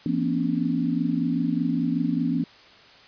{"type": "tone cluster", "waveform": "sine", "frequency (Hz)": [169.7, 235.1, 258.2, 283.3], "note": ["F3", "A#3", "C4", "C#4"], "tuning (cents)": [-49, 15, -23, 38], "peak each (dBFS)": -27, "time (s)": [0.06, 2.44], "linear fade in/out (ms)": 2, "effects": ["white hiss -50 dBFS RMS until 3.07 s", "resampled to 11025 Hz"]}